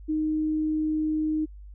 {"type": "tone", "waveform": "sine", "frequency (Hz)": 309.7, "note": "D#4", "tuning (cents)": -8, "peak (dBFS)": -23, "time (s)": [0.08, 1.46], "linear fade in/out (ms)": 20, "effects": ["added 50 Hz sine -41 dBFS peak until 1.74 s"]}